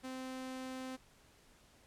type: tone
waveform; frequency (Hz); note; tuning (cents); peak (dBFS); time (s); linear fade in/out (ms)
sawtooth; 259.3; C4; -15; -38; 0.03-0.97; 20
effects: pink hiss -65 dBFS RMS until 1.86 s + low-pass 11000 Hz 12 dB/octave